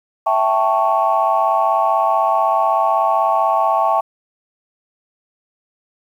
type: chord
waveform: sine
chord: A dominant seventh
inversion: second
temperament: equal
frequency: 659.3 / 784 / 880 / 1108.7 Hz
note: E5 / G5 / A5 / C#6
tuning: 0 / 0 / 0 / 0 cents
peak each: -18 dBFS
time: 0.26-4.01 s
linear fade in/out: 10 ms
effects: tanh soft clip ceiling -4 dBFS + 8-bit